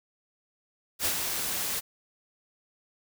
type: noise with ADSR envelope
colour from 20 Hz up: white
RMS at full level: -26 dBFS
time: 0.99-1.81 s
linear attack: 64 ms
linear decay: 83 ms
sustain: -5 dB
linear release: 26 ms
effects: none